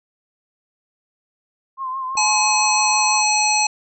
sine tone with vibrato, 1050 Hz, C6, 6 cents sharp, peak -23 dBFS, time 1.77-3.24 s, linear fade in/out 50 ms, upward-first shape triangle, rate 6 Hz, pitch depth 54 cents each way
click, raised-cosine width 1 ms, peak -25 dBFS, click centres 2.154 s
harmonic tone, 849 Hz, G#5, 38 cents sharp, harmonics 1 / 3 / 5 / 7 / 9, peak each -19 / -21 / -23 / -21 / -25 dBFS, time 2.17-3.67 s, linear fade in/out 5 ms
effects none

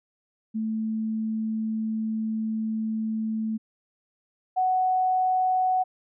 sine tone pair in turn, 220 / 743.2 Hz, A3 / F#5, 0 / +7 cents, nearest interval octave + major sixth, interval 2107 cents, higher second, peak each -25 / -20 dBFS, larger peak second, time 0.54-3.58 / 4.56-5.84 s, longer first, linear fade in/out 20 ms, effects none

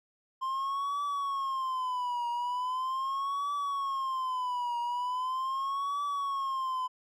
triangle tone with vibrato, 1046.5 Hz, C6, in tune, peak -28 dBFS, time 0.41-6.88 s, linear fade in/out 20 ms, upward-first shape triangle, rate 0.4 Hz, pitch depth 170 cents each way, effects none

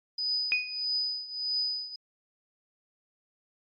sine tone with tremolo, 4982 Hz, D#8, 1 cent sharp, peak -25 dBFS, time 0.18-1.96 s, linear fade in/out 5 ms, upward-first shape triangle, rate 1.6 Hz, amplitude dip 85%
sine tone with exponential decay, 2484 Hz, D#7, 3 cents flat, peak -20 dBFS, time 0.52-0.85 s, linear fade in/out 0 ms, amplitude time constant 70 ms
effects MP3 32 kbps

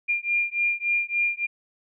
sine beating tone pair, 2400 / 2403.5 Hz, D7 / D7, +37 / +39 cents, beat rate 3.5 Hz, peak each -25 dBFS, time 0.08-1.47 s, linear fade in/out 20 ms, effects none

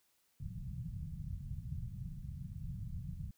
white low-pass noise, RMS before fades -43 dBFS, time 0.4-3.31 s, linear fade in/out 5 ms, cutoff 170 Hz, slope 48 dB/octave, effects white hiss -75 dBFS RMS until 3.37 s

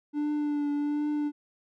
triangle tone with vibrato, 293.7 Hz, D4, in tune, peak -24 dBFS, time 0.13-1.32 s, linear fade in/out 50 ms, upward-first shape triangle, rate 1.3 Hz, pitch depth 27 cents each way, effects none

